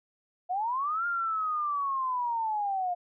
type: linear two-way sweep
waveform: sine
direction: up then down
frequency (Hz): 698.5 to 1413 to 698.5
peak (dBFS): -27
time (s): 0.49-2.95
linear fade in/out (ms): 20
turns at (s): 1.06
effects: none